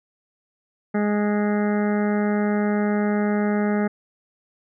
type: harmonic tone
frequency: 207.7 Hz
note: G#3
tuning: in tune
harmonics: 1 / 2 / 3 / 4 / 6 / 7 / 8 / 9 / 10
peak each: -20 / -26 / -30 / -32 / -36 / -37 / -38 / -39 / -40 dBFS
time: 0.94-3.88 s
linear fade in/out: 10 ms
effects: none